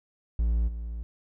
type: tone with level steps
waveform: triangle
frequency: 57 Hz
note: A#1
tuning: 38 cents flat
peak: -20 / -30 dBFS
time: 0.39-1.03 s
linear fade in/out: 0 ms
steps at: 0.67 s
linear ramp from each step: 20 ms
effects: none